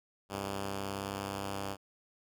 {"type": "tone pair together", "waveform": "5% pulse", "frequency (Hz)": [66, 98.89], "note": ["C2", "G2"], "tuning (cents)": [16, 16], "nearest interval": "perfect fifth", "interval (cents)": 700, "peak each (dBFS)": [-36, -25], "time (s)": [0.29, 1.77], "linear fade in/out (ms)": 50, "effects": []}